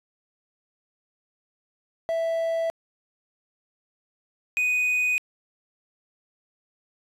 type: tone pair in turn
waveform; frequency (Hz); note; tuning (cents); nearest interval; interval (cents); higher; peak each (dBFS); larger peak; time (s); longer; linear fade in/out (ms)
triangle; 659.3 / 2489; E5 / D#7; 0 / 0; octave + major seventh; 2300; second; -21 / -19; second; 2.09-2.7 / 4.57-5.18; neither; 0
effects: resampled to 32000 Hz + 9-bit